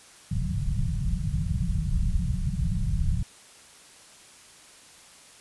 pink low-pass noise, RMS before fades -26 dBFS, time 0.31-3.23 s, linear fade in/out 5 ms, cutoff 190 Hz, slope 96 dB/octave, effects white hiss -51 dBFS RMS until 5.4 s + resampled to 24000 Hz

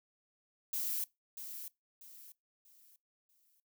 violet noise with echo, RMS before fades -36 dBFS, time 0.73-1.04 s, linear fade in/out 2 ms, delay 640 ms, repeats 4, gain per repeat -9 dB, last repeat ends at 3.6 s, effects noise-tail reverb RT60 0.2 s tail -22 dB re dry

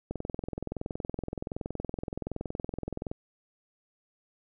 click train, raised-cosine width 2 ms, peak -20 dBFS, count 65, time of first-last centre 0.11-3.115 s, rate 21.3 Hz, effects none

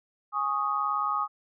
sine chord, Ab suspended fourth, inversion none, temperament just, 830.6 / 1107.5 / 1245.9 Hz, Ab5 / Db6 / Eb6, 0 / -2 / +2 cents, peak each -33 / -31 / -27 dBFS, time 0.32-1.28 s, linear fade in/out 50 ms, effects none

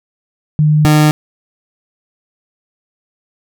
sine / 30% pulse tone pair in turn, 151.9 / 151.9 Hz, D#3 / D#3, -41 / -41 cents, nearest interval unison, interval 0 cents, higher neither, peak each -7 / -4 dBFS, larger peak second, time 0.59-0.85 / 0.85-1.11 s, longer neither, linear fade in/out 0 ms, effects none

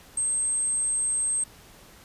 sine tone, 8360 Hz, C9, 2 cents flat, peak -23 dBFS, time 0.17-1.44 s, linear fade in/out 5 ms, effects pink hiss -51 dBFS RMS until 2.04 s + resampled to 32000 Hz

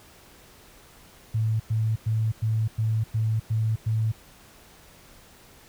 sine tone bursts, 110.5 Hz, A2, 8 cents sharp, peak -21 dBFS, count 8, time 1.34-4.12 s, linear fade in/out 10 ms, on 260 ms, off 100 ms, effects pink hiss -52 dBFS RMS until 5.68 s

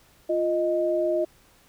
sine tone pair together, 348.6 / 622 Hz, F4 / D#5, -3 / -1 cents, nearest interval minor seventh, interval 1002 cents, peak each -25 / -23 dBFS, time 0.29-1.25 s, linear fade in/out 10 ms, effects pink hiss -58 dBFS RMS until 1.68 s

